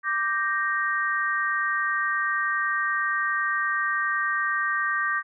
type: chord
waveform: sine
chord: G minor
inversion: second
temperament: equal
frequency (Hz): 1174.7 / 1568 / 1864.7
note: D6 / G6 / Bb6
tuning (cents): 0 / 0 / 0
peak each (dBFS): -27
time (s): 0.03-5.23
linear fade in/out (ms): 50
effects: none